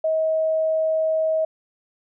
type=tone; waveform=sine; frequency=636 Hz; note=D#5; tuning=38 cents sharp; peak=-18 dBFS; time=0.04-1.45 s; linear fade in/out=5 ms; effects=none